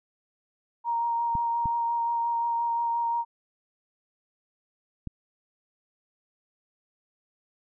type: tone with vibrato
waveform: sine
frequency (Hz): 935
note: A#5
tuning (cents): +5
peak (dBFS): -24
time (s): 0.84-3.25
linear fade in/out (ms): 50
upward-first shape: sine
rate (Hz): 5.7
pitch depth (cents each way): 12
type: clicks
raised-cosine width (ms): 5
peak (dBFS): -21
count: 3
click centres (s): 1.353 / 1.657 / 5.073
effects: none